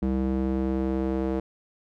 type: tone with band-pass filter sweep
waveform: square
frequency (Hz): 65.41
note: C2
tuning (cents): 0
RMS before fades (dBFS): -26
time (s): 0.02-1.4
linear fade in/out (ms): 5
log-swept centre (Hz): 250 to 390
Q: 1.6
effects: none